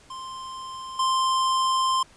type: tone with level steps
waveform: square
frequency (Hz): 1046.5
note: C6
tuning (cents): 0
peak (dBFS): -35 / -21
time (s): 0.1-2.03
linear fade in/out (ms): 5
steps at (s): 0.99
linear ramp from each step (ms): 5
effects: pink hiss -54 dBFS RMS until 2.16 s + resampled to 22050 Hz